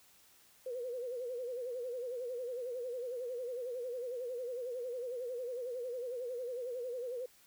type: tone with vibrato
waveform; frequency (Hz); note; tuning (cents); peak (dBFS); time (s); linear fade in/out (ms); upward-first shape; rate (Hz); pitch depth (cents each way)
sine; 493.9; B4; 0; -37; 0.66-7.26; 5; sine; 11; 89
effects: white hiss -64 dBFS RMS until 7.46 s